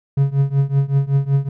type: tone with tremolo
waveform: triangle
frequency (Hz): 138.59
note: C#3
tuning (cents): 0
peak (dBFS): -8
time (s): 0.17-1.49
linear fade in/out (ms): 5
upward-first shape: triangle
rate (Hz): 5.3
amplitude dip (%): 95
effects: none